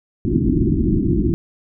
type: low-pass noise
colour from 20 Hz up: white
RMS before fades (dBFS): -17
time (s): 0.25-1.34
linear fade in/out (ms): 0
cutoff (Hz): 360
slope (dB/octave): 96
effects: none